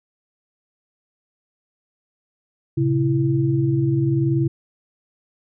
sine tone cluster, 114.9 / 135.5 / 331.6 Hz, A#2 / C#3 / E4, -25 / -39 / +10 cents, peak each -27 / -18 / -21 dBFS, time 2.77-4.48 s, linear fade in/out 10 ms, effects none

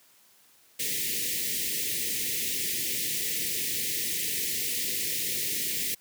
white band-stop noise, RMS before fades -30 dBFS, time 0.79-5.95 s, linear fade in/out 10 ms, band 510 to 1800 Hz, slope 96 dB/octave, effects white hiss -60 dBFS RMS until 6 s + high-pass 100 Hz 12 dB/octave

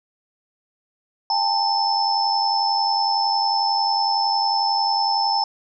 sine tone cluster, 803 / 894 / 5270 Hz, G5 / A5 / E8, +41 / +27 / -1 cents, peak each -22 dBFS, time 1.3-5.44 s, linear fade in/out 2 ms, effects none

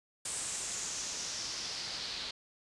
white noise with low-pass filter sweep, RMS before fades -39 dBFS, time 0.25-2.31 s, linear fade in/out 5 ms, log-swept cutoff 8600 to 4100 Hz, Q 3.4, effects resampled to 24000 Hz

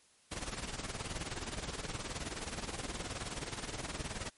pink noise with tremolo, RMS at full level -38 dBFS, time 0.31-4.3 s, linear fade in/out 10 ms, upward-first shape sine, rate 19 Hz, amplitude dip 70%, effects white hiss -66 dBFS RMS until 4.37 s + MP3 48 kbps

